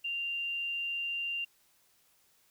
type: tone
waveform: sine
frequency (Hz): 2783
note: F7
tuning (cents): -7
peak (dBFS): -32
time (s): 0.04-1.45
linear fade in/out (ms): 10
effects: white hiss -68 dBFS RMS until 2.5 s